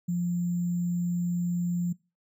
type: tone with sample-and-hold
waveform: sine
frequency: 174.61 Hz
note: F3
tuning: in tune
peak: -25 dBFS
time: 0.08-1.93 s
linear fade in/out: 10 ms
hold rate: 7350 Hz
effects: noise-tail reverb RT60 0.3 s tail -24 dB re dry